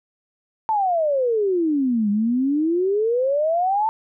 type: exponential two-way sweep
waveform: sine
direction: down then up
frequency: 900 to 200.8 to 900 Hz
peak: -17 dBFS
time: 0.69-3.89 s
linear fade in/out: 0 ms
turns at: 2.1 s
effects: none